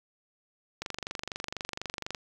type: click train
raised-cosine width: 0.2 ms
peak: -17 dBFS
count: 33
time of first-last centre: 0.82-2.148 s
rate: 24.1 Hz
effects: 8-bit